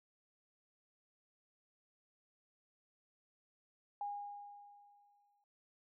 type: tone with exponential decay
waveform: sine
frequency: 816 Hz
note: G#5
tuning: 31 cents flat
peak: -37 dBFS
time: 4.01-5.44 s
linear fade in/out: 2 ms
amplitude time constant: 310 ms
effects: none